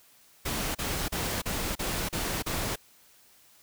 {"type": "noise bursts", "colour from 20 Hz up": "pink", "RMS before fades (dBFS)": -31, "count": 7, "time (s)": [0.45, 2.76], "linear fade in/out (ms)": 10, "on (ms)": 300, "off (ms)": 35, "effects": ["white hiss -59 dBFS RMS until 3.62 s"]}